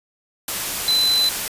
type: tone in noise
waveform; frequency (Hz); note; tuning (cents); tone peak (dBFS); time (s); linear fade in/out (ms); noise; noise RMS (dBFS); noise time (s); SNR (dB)
sine; 4026; B7; +33; -15; 0.88-1.29; 2; white; -25; 0.48-1.48; +7
effects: resampled to 32000 Hz